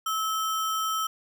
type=tone with sample-and-hold; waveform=sine; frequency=1299 Hz; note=E6; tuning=26 cents flat; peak=-25 dBFS; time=0.06-1.07 s; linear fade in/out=5 ms; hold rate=4410 Hz; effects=none